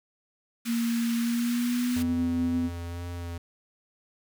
pink high-pass noise, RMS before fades -39 dBFS, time 0.65-2.03 s, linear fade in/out 10 ms, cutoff 1300 Hz, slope 24 dB/octave
sine tone with pitch glide, 233.1 to 252.7 Hz, A#3 to B3, 0 to +40 cents, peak -24 dBFS, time 0.65-2.7 s, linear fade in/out 50 ms, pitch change +140 cents, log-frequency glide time 1.17-2.25 s
square tone with vibrato, 86.4 Hz, F2, 18 cents flat, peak -34 dBFS, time 1.96-3.38 s, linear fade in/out 5 ms, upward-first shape sine, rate 2 Hz, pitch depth 19 cents each way
effects none

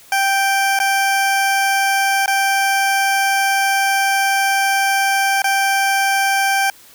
20% pulse tone with dropouts, 784 Hz, G5, in tune, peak -9 dBFS, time 0.12-6.7 s, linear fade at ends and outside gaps 2 ms, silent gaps 0.79-0.8 / 2.26-2.278 / 5.42-5.442 s, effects white hiss -45 dBFS RMS until 6.94 s

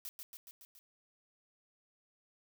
blue noise with echo, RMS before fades -44 dBFS, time 0.05-0.09 s, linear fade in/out 0 ms, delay 140 ms, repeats 5, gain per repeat -3 dB, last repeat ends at 0.79 s, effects none

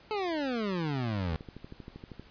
25% pulse exponential sweep, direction down, 440 to 77.78 Hz, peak -26 dBFS, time 0.11-1.36 s, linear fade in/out 0 ms
click train, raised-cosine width 3 ms, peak -30 dBFS, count 12, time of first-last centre 1.33-2.196 s, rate 12.7 Hz
effects pink hiss -57 dBFS RMS until 2.3 s + resampled to 11025 Hz

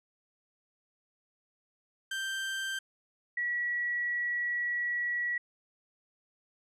30% pulse / sine tone pair in turn, 1568 / 1931.5 Hz, G6 / B6, 0 / -39 cents, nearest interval major third, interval 361 cents, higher second, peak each -30 / -29 dBFS, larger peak second, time 2.11-2.79 / 3.37-5.38 s, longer second, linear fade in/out 5 ms, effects low-pass 11000 Hz 12 dB/octave

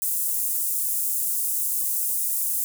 pink high-pass noise, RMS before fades -25 dBFS, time 0.02-2.64 s, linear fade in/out 0 ms, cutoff 9100 Hz, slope 24 dB/octave, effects none

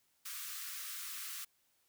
white high-pass noise, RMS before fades -44 dBFS, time 0.25-1.45 s, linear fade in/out 10 ms, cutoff 1100 Hz, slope 96 dB/octave, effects white hiss -75 dBFS RMS until 1.88 s

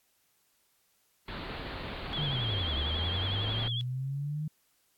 pink low-pass noise, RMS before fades -39 dBFS, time 1.28-3.68 s, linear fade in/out 2 ms, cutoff 4400 Hz, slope 96 dB/octave
sine tone with vibrato, 3276 Hz, G#7, 24 cents flat, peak -33 dBFS, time 2.13-3.81 s, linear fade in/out 0 ms, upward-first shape sine, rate 11 Hz, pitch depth 71 cents each way
sine linear two-way sweep, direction down then up, 155.56 to 69.9 to 155.56 Hz, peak -31 dBFS, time 2.18-4.48 s, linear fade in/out 5 ms, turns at 2.75 s
effects white hiss -71 dBFS RMS until 4.97 s + AAC 64 kbps

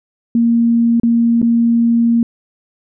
sine tone with dropouts, 233.1 Hz, A#3, in tune, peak -9 dBFS, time 0.35-2.23 s, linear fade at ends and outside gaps 2 ms, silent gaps 0.999-1.033 / 1.417-1.427 s, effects none

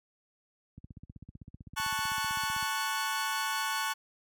click train, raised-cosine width 5 ms, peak -33 dBFS, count 30, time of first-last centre 0.78-2.627 s, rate 15.7 Hz
sawtooth chord, F# minor, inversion first, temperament equal, 880 / 1108.7 / 1480 Hz, A5 / C#6 / F#6, 0 / 0 / 0 cents, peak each -31 dBFS, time 1.76-3.94 s, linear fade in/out 20 ms
effects high-pass 60 Hz 12 dB/octave

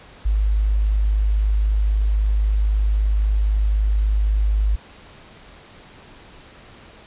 sine tone, 51.9 Hz, G#1, in tune, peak -15 dBFS, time 0.25-4.76 s, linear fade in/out 10 ms, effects pink hiss -45 dBFS RMS until 7.06 s + resampled to 8000 Hz

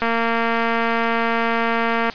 click train, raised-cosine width 0.5 ms, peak -6 dBFS, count 479, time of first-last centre 0.02-2.098 s, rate 230 Hz, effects white hiss -36 dBFS RMS until 2.14 s + resampled to 11025 Hz

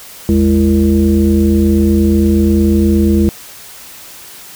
sine tone with frequency modulation, 207.7 Hz, G#3, in tune, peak -7 dBFS, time 0.29-3.29 s, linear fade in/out 0 ms, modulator 129 Hz, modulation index 1.2, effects white hiss -34 dBFS RMS until 4.55 s

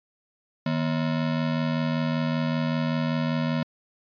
square ring-modulated tone, 198.9 Hz, G3, 25 cents sharp, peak -21 dBFS, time 0.66-3.63 s, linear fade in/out 0 ms, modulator 42.6 Hz, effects resampled to 11025 Hz

